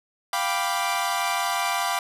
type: chord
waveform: sawtooth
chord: G dominant seventh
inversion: third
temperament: equal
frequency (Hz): 698.5 / 784 / 987.8 / 1174.7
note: F5 / G5 / B5 / D6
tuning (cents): 0 / 0 / 0 / 0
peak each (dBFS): -25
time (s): 0.33-1.99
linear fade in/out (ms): 2
effects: resampled to 32000 Hz + 9-bit